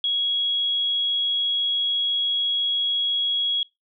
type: tone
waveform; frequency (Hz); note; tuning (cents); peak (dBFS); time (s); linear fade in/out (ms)
sine; 3322; G#7; 0; -20; 0.04-3.63; 2
effects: noise-tail reverb RT60 0.2 s tail -23 dB re dry